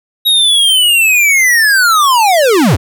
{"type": "linear sweep", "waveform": "square", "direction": "down", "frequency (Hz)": [3818, 62.5], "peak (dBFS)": -7, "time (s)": [0.25, 2.77], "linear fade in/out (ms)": 20, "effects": []}